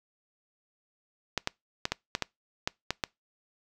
clicks, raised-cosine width 0.2 ms, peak -10 dBFS, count 9, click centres 1.377 / 1.474 / 1.854 / 1.92 / 2.151 / 2.223 / 2.675 / 2.906 / 3.038 s, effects noise-tail reverb RT60 0.2 s tail -25 dB re dry

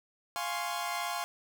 sawtooth chord, Db major seventh, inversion first, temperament equal, 698.5 / 830.6 / 1046.5 / 1108.7 Hz, F5 / Ab5 / C6 / Db6, 0 / 0 / 0 / 0 cents, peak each -33 / -35 / -34 / -37 dBFS, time 0.36-1.24 s, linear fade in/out 0 ms, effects none

